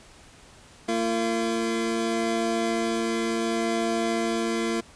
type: tone pair together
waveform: 25% pulse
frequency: 227.9 / 341.5 Hz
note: A#3 / F4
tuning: -39 / -39 cents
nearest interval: perfect fifth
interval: 700 cents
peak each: -23 dBFS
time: 0.88-4.81 s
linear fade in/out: 10 ms
effects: pink hiss -51 dBFS RMS until 4.95 s + resampled to 22050 Hz